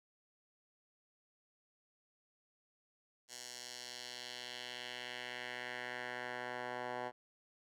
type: tone with band-pass filter sweep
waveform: 10% pulse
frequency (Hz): 123.47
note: B2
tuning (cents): 0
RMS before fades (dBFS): -45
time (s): 3.28-7.12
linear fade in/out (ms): 50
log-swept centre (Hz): 6500 to 1000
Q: 1.5
effects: none